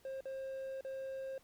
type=tone with dropouts; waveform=triangle; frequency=533 Hz; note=C5; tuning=32 cents sharp; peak=-38 dBFS; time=0.05-1.38 s; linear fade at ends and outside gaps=2 ms; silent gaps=0.207-0.255 / 0.809-0.848 s; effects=pink hiss -68 dBFS RMS until 1.43 s